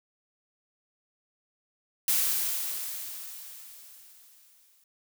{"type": "noise with exponential decay", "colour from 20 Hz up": "blue", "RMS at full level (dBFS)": -24, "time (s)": [2.08, 4.84], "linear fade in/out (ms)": 2, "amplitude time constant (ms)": 600, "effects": []}